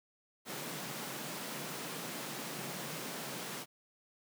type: high-pass noise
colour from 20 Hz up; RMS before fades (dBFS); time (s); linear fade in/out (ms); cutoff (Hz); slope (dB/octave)
pink; -42; 0.45-3.66; 50; 130; 96
effects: none